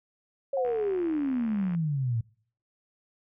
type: exponential sweep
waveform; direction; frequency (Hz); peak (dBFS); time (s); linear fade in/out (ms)
sine; down; 559 to 110; -25; 0.53-2.21; 5
type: tone with exponential decay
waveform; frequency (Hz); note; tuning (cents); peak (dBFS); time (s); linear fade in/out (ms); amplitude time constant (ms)
sine; 730; F#5; -24; -29; 0.57-1.22; 2; 140
type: click train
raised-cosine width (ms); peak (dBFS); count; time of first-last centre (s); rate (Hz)
0.5; -30; 82; 0.65-1.749; 73.7
effects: noise-tail reverb RT60 0.5 s tail -23 dB re dry